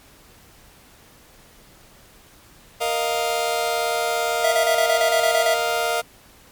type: chord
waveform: sawtooth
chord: Bb suspended fourth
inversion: none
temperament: just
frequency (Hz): 466.2 / 621.6 / 699.2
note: Bb4 / Eb5 / F5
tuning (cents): 0 / -2 / +2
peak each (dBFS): -22 / -22 / -19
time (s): 2.8-6.02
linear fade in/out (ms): 20
type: tone bursts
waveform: square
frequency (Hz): 659.3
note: E5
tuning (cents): 0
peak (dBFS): -18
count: 10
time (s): 4.44-5.541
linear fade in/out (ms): 5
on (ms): 84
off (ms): 29
effects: pink hiss -50 dBFS RMS until 6.51 s + MP3 96 kbps